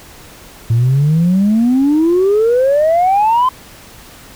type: exponential sweep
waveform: sine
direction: up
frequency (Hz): 111.4 to 1043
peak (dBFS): -7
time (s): 0.7-3.49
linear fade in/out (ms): 5
effects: tanh soft clip ceiling -6 dBFS + pink hiss -38 dBFS RMS until 4.35 s